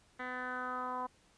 10% pulse tone with low-pass filter sweep, 252 Hz, B3, 35 cents sharp, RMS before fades -39 dBFS, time 0.19-1.07 s, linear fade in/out 10 ms, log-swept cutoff 2100 to 980 Hz, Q 4.3, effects pink hiss -67 dBFS RMS until 1.37 s + resampled to 22050 Hz

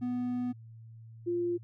triangle / sine tone pair in turn, 247.1 / 348.3 Hz, B3 / F4, +1 / -5 cents, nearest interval tritone, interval 594 cents, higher second, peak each -28 dBFS, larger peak neither, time 0.01-0.53 / 1.26-1.58 s, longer first, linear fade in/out 20 ms, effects added 113 Hz sine -47 dBFS peak until 1.63 s

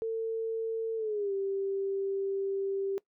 sine tone with pitch glide, 450 to 391.7 Hz, A4 to G4, +39 to -1 cents, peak -29 dBFS, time 0.02-2.98 s, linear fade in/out 0 ms, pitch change -240 cents, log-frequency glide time 0.96-1.33 s, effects noise-tail reverb RT60 0.1 s tail -21 dB re dry

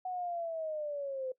sine linear sweep, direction down, 744 to 509 Hz, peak -34 dBFS, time 0.05-1.32 s, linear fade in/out 5 ms, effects noise-tail reverb RT60 0.1 s tail -19 dB re dry

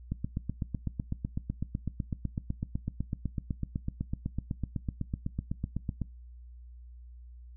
click train, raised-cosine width 5 ms, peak -19 dBFS, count 48, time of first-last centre 0.12-6.017 s, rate 7.97 Hz, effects noise-tail reverb RT60 0.2 s tail -21 dB re dry + added 60 Hz sine -46 dBFS peak until 7.56 s

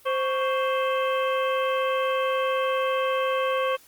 harmonic tone with a mistuned harmonic, 523.3 Hz, C5, in tune, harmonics 1 / 2 / 3 / 4 / 5 / 6, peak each -24 / -27 / -35 / -38 / -35 / -37 dBFS, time 0.05-3.77 s, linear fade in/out 20 ms, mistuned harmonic 2, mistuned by +110 cents, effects white hiss -54 dBFS RMS until 3.87 s + Opus 24 kbps

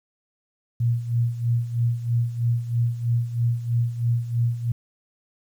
sine tone with tremolo, 118.3 Hz, A#2, 26 cents sharp, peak -17 dBFS, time 0.8-4.72 s, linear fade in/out 5 ms, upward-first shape sine, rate 3.1 Hz, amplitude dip 75%, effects 9-bit

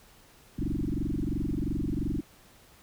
sine tone with frequency modulation, 165.4 Hz, E3, 6 cents sharp, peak -27 dBFS, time 0.58-2.21 s, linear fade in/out 10 ms, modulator 22.9 Hz, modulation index 7, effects pink hiss -57 dBFS RMS until 2.82 s

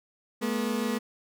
30% pulse tone pair together, 214.8 / 241.4 Hz, A3 / B3, -41 / -39 cents, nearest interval major second, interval 202 cents, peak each -27 dBFS, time 0.41-0.99 s, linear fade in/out 20 ms, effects none

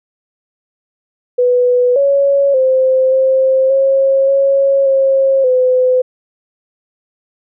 sine tone with pitch steps, 494.3 / 558 / 521 / 527 / 541 / 549 / 539 / 508 Hz, B4 / C#5 / C5 / C5 / C#5 / C#5 / C#5 / B4, +1 / +11 / -7 / +12 / -42 / -17 / -49 / +49 cents, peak -8 dBFS, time 1.38-6.02 s, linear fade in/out 10 ms, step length 580 ms, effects none

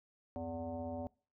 sine tone with frequency modulation, 415.3 Hz, G#4, in tune, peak -38 dBFS, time 0.36-1.07 s, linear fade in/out 0 ms, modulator 163 Hz, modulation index 2.1, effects noise-tail reverb RT60 0.4 s tail -24 dB re dry

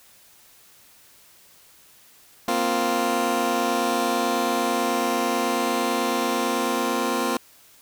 15% pulse chord, Bb suspended second, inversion none, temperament just, 233.1 / 262.2 / 349.6 Hz, Bb3 / C4 / F4, 0 / +4 / +2 cents, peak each -20 dBFS, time 2.48-7.37 s, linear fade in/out 2 ms, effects white hiss -53 dBFS RMS until 7.81 s

